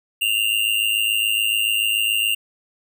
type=tone with amplitude modulation; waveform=square; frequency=2794 Hz; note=F7; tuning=in tune; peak=-15 dBFS; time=0.21-2.35 s; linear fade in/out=10 ms; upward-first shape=sine; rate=107 Hz; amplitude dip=75%; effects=none